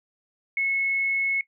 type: tone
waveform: sine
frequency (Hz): 2189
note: C#7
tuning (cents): -22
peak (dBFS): -22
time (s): 0.57-1.41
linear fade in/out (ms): 2
effects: noise-tail reverb RT60 0.1 s tail -18 dB re dry